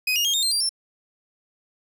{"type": "tone with pitch steps", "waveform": "30% pulse", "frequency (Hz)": [2508, 2848, 3234, 3672, 4169, 4734, 5376], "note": ["D#7", "F7", "G#7", "A#7", "C8", "D8", "E8"], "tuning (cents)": [13, 33, -47, -27, -7, 13, 33], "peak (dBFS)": -17, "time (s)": [0.07, 0.693], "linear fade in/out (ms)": 5, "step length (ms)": 89, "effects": []}